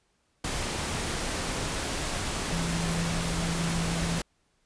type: tone in noise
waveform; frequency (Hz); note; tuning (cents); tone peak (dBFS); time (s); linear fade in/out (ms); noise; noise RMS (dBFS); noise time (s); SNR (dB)
sine; 167.7; E3; +30; -29; 2.52-4.19; 5; pink; -31; 0.44-4.22; -1
effects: pink hiss -71 dBFS RMS until 4.65 s + resampled to 22050 Hz